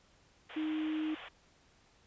white band-pass noise, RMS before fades -49 dBFS, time 0.49-1.29 s, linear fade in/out 10 ms, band 430 to 3400 Hz, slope 96 dB/octave
sine tone, 311.1 Hz, D#4, in tune, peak -32 dBFS, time 0.56-1.15 s, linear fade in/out 10 ms
effects pink hiss -66 dBFS RMS until 2.06 s + resampled to 16000 Hz

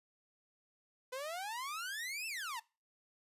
sawtooth exponential two-way sweep, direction up then down, 496.1 to 2715 to 860 Hz, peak -36 dBFS, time 1.12-2.6 s, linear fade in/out 10 ms, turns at 2.27 s, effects noise-tail reverb RT60 0.3 s tail -22 dB re dry + resampled to 32000 Hz

